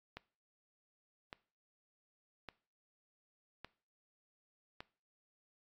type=click train; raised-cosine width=0.3 ms; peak=-29 dBFS; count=5; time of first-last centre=0.17-4.805 s; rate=0.863 Hz; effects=noise-tail reverb RT60 0.4 s tail -20 dB re dry + AAC 48 kbps